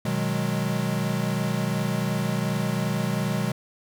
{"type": "chord", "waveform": "square", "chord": "G# minor seventh", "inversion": "first", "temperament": "equal", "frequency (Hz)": [123.47, 155.56, 185, 207.7], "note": ["B2", "D#3", "F#3", "G#3"], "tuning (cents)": [0, 0, 0, 0], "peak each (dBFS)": -30, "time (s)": [0.05, 3.52], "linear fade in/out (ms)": 5, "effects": []}